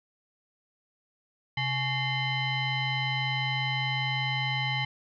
sine tone with frequency modulation, 1108.7 Hz, C#6, in tune, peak -26 dBFS, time 1.57-4.85 s, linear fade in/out 5 ms, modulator 977 Hz, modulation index 2.2, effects none

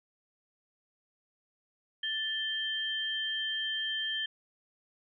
sine tone pair together, 1760 / 3148 Hz, A6 / G7, 0 / +7 cents, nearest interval minor seventh, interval 1007 cents, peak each -36 / -32 dBFS, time 2.03-4.26 s, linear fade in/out 5 ms, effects none

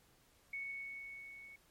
sine tone with level ramp, 2217 Hz, C#7, in tune, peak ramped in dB -39 to -52 dBFS, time 0.53-1.56 s, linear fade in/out 5 ms, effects pink hiss -69 dBFS RMS until 1.7 s + MP3 64 kbps

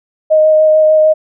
sine tone with vibrato, 622 Hz, D#5, 1 cent flat, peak -5 dBFS, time 0.3-1.14 s, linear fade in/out 20 ms, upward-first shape triangle, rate 6.7 Hz, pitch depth 13 cents each way, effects none

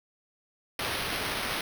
white noise with sample-and-hold, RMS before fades -32 dBFS, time 0.79-1.61 s, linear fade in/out 2 ms, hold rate 7350 Hz, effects none

